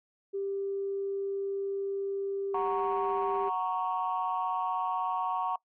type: tone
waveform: sine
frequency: 394.6 Hz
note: G4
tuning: 11 cents sharp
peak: -30 dBFS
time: 0.33-3.5 s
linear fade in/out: 20 ms
type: chord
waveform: sine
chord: F# major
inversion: none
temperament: equal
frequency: 740 / 932.3 / 1108.7 Hz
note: F#5 / A#5 / C#6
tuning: 0 / 0 / 0 cents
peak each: -32 dBFS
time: 2.54-5.56 s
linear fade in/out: 5 ms
effects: noise-tail reverb RT60 0.1 s tail -22 dB re dry + tanh soft clip ceiling -21 dBFS